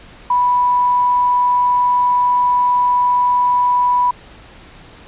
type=tone with quantisation; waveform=sine; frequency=985 Hz; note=B5; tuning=5 cents flat; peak=-11 dBFS; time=0.3-4.11 s; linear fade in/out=5 ms; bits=6; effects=pink hiss -41 dBFS RMS until 5.07 s + resampled to 8000 Hz